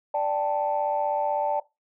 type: chord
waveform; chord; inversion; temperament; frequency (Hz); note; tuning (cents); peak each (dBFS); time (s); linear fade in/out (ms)
sine; D suspended fourth; none; equal; 587.3 / 784 / 880; D5 / G5 / A5; 0 / 0 / 0; -26 / -28 / -26; 0.14-1.6; 5
effects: noise-tail reverb RT60 0.2 s tail -18 dB re dry + tanh soft clip ceiling -14 dBFS